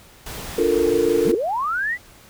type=noise; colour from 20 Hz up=pink; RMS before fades=-33 dBFS; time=0.26-1.32 s; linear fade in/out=5 ms
type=chord; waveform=sine; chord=Bb major seventh; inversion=first; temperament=equal; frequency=293.7 / 349.2 / 440 / 466.2 Hz; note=D4 / F4 / A4 / Bb4; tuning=0 / 0 / 0 / 0 cents; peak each=-25 / -21 / -20 / -20 dBFS; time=0.58-1.35 s; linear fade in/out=5 ms
type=linear sweep; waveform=sine; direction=up; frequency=91.8 to 2025 Hz; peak=-20 dBFS; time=1.24-1.98 s; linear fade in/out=50 ms
effects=pink hiss -48 dBFS RMS until 2.29 s